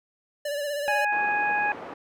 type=tone with vibrato; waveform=square; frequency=580 Hz; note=D5; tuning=22 cents flat; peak=-28 dBFS; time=0.45-1.05 s; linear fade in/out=5 ms; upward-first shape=sine; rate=16 Hz; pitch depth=42 cents each way
type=harmonic tone; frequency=830.6 Hz; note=G#5; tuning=in tune; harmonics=1 / 2 / 3; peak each=-25 / -26 / -30 dBFS; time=0.88-1.72 s; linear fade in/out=0 ms
type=band-pass noise; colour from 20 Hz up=pink; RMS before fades=-39 dBFS; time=1.12-1.94 s; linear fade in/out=5 ms; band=330 to 1200 Hz; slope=12 dB/octave
effects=none

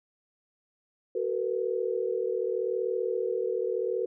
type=tone cluster; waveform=sine; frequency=375.9 / 450.8 / 491.6 Hz; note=F#4 / A4 / B4; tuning=+27 / +42 / -8 cents; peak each=-31 dBFS; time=1.15-4.06 s; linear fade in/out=5 ms; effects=none

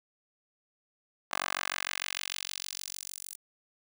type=tone with high-pass filter sweep; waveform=10% pulse; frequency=46.55 Hz; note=F#1; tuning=11 cents sharp; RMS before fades=-37 dBFS; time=1.31-3.36 s; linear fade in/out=10 ms; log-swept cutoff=990 to 9300 Hz; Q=1.2; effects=none

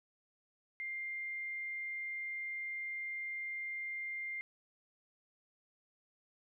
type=tone; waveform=sine; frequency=2100 Hz; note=C7; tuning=6 cents sharp; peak=-38 dBFS; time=0.8-4.41 s; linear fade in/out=0 ms; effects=13-bit

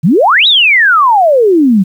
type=exponential two-way sweep; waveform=sine; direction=up then down; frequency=138.5 to 3951 to 179 Hz; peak=-4 dBFS; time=0.03-1.84 s; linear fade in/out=20 ms; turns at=0.47 s; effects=7-bit

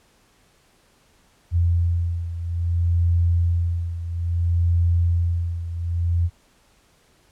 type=beating tone pair; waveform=sine; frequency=85.5 / 86.1 Hz; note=F2 / F2; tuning=-36 / -24 cents; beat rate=0.6 Hz; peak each=-19 / -24 dBFS; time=1.51-6.3 s; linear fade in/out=50 ms; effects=pink hiss -59 dBFS RMS until 7.31 s + low-pass 11000 Hz 12 dB/octave

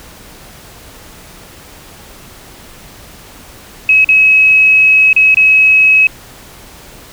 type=tone with dropouts; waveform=sine; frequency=2561 Hz; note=D#7; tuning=49 cents sharp; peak=-4 dBFS; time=3.89-6.07 s; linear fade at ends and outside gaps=2 ms; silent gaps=4.045-4.089 / 5.13-5.163 / 5.345-5.37 s; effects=pink hiss -36 dBFS RMS until 7.12 s

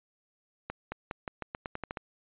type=accelerating click train; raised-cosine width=0.5 ms; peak=-20 dBFS; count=11; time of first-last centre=0.7-1.972 s; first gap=220 ms; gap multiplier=0.87; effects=resampled to 8000 Hz

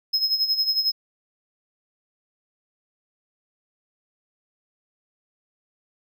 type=tone with tremolo; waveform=triangle; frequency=5140 Hz; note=E8; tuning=45 cents flat; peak=-16 dBFS; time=0.13-0.92 s; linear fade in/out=10 ms; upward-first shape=sine; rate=11 Hz; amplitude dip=70%; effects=none

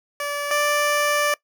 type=tone pair in turn; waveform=15% pulse; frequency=578 / 587.4 Hz; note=D5 / D5; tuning=-28 / 0 cents; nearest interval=unison; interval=28 cents; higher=second; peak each=-18 / -12 dBFS; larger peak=second; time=0.2-0.51 / 0.51-1.34 s; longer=second; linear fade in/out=2 ms; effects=noise-tail reverb RT60 0.1 s tail -21 dB re dry

